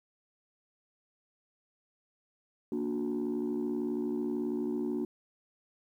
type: chord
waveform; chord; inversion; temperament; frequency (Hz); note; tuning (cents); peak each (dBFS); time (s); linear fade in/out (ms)
sine; Bb augmented; none; just; 233.1 / 291.4 / 364.2; Bb3 / D4 / F#4; 0 / -13 / -27; -33; 2.72-5.05; 2
effects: tanh soft clip ceiling -26 dBFS + 11-bit